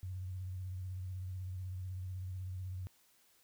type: tone with vibrato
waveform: sine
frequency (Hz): 92.5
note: F#2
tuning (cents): 0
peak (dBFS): -39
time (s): 0.03-2.87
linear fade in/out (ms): 0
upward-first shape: sine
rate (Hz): 16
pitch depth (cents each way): 48
effects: white hiss -69 dBFS RMS until 3.43 s